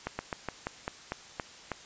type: slowing click train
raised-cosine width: 0.5 ms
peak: -17 dBFS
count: 9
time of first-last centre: 0.07-1.717 s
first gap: 120 ms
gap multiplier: 1.15
effects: white hiss -50 dBFS RMS until 1.85 s + resampled to 16000 Hz